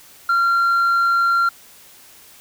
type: tone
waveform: sine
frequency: 1378 Hz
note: F6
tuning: 24 cents flat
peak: -11 dBFS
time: 0.29-1.49 s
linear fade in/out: 5 ms
effects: tanh soft clip ceiling -13 dBFS + white hiss -46 dBFS RMS until 2.4 s